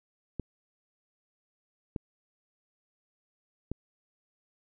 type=clicks; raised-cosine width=3 ms; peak=-20 dBFS; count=3; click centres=0.397 / 1.962 / 3.716 s; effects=none